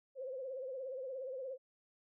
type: tone with vibrato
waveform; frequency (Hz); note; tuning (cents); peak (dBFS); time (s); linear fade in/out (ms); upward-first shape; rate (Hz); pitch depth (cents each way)
sine; 523.3; C5; 0; -40; 0.15-1.58; 50; triangle; 17; 100
effects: none